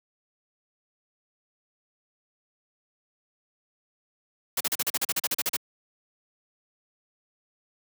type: noise bursts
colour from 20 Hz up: white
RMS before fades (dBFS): -26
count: 14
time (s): 4.57-5.567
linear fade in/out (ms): 5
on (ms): 35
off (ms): 39
effects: high-pass 150 Hz 12 dB/octave